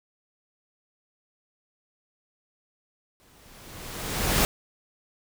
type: noise with exponential growth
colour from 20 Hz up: pink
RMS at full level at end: -20 dBFS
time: 3.2-4.45 s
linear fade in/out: 0 ms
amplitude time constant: 270 ms
effects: none